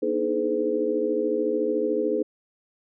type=tone cluster; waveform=sine; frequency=241.1 / 300.7 / 314.4 / 426.9 / 507 Hz; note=B3 / D4 / D#4 / G#4 / B4; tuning=-41 / +41 / +18 / +48 / +45 cents; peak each=-33 / -32 / -29 / -25 / -27 dBFS; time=0.02-2.23 s; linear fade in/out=10 ms; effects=none